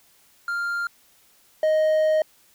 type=tone pair in turn; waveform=triangle; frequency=1396.9 / 623.5 Hz; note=F6 / D#5; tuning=0 / +3 cents; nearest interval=octave + major second; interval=1397 cents; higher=first; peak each=-22 / -15 dBFS; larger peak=second; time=0.48-0.87 / 1.63-2.22 s; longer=second; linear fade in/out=2 ms; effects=white hiss -58 dBFS RMS until 2.54 s